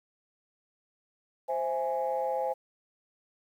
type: chord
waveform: sine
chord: C augmented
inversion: none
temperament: equal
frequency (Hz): 523.3 / 659.3 / 830.6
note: C5 / E5 / G#5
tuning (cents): 0 / 0 / 0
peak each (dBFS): -30 / -34 / -31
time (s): 1.48-2.54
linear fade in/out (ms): 20
effects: tanh soft clip ceiling -20 dBFS + 10-bit